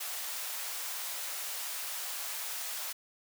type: high-pass noise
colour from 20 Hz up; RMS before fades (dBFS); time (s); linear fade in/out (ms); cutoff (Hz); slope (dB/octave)
white; -38; 0-2.93; 10; 570; 24
effects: none